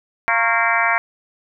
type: harmonic tone with a mistuned harmonic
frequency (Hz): 230.7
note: A#3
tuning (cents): -18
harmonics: 3 / 4 / 5 / 6 / 7 / 8 / 9 / 10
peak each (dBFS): -23 / -23 / -23 / -23 / -23 / -23 / -23 / -23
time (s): 0.28-0.98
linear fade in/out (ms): 0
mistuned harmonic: 5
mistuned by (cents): -72
effects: none